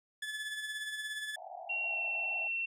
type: tone with tremolo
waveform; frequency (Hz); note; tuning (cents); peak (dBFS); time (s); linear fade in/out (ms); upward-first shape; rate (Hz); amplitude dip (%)
30% pulse; 1724; A6; -36; -33; 0.22-1.36; 5; sine; 17; 45
type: band-pass noise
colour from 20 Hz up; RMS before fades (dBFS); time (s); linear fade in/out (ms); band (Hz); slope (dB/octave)
white; -47; 1.36-2.48; 10; 640 to 820; 96
type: tone with pitch glide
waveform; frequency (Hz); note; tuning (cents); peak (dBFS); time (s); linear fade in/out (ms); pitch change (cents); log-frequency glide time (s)
sine; 2742 to 2711; F7 to E7; -32 to +48; -32; 1.69-2.66; 10; -20; 1.86-2
effects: low-pass 12000 Hz 12 dB/octave